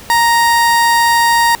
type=tone; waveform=30% pulse; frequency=934 Hz; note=A#5; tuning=3 cents sharp; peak=-6 dBFS; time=0.1-1.55 s; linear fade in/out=0 ms; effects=pink hiss -35 dBFS RMS until 1.6 s